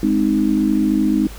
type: chord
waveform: sine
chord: Ab major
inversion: none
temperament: equal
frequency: 207.7 / 261.6 / 311.1 Hz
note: Ab3 / C4 / Eb4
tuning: 0 / 0 / 0 cents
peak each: -18 / -19 / -17 dBFS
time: 0.03-1.27 s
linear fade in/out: 2 ms
effects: added 50 Hz sine -34 dBFS peak until 1.38 s + pink hiss -39 dBFS RMS until 1.38 s